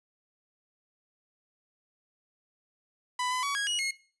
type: tone with pitch steps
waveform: sawtooth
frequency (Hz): 996 / 1009 / 1130 / 1647 / 2902 / 2160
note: B5 / B5 / C#6 / G#6 / F#7 / C#7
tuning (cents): +14 / +37 / +33 / -15 / -34 / -45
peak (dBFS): -25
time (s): 3.19-3.91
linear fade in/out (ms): 5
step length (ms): 120
effects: noise-tail reverb RT60 0.4 s tail -19 dB re dry + resampled to 24000 Hz